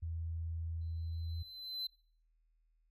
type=tone; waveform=sine; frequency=82.41 Hz; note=E2; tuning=in tune; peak=-37 dBFS; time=0.02-1.43 s; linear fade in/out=10 ms
type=tone with exponential growth; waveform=triangle; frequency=4053 Hz; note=B7; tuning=44 cents sharp; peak=-34 dBFS; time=0.81-1.87 s; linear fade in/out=5 ms; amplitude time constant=230 ms
effects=noise-tail reverb RT60 0.5 s tail -23 dB re dry + added 40 Hz sine -70 dBFS peak until 2.9 s